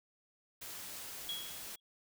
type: noise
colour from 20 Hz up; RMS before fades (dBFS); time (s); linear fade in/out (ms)
white; -46; 0.61-1.76; 10
type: tone with exponential decay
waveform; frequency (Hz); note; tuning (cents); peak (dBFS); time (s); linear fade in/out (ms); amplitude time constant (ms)
sine; 3322; G#7; 0; -35; 1.29-1.8; 1; 110
effects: none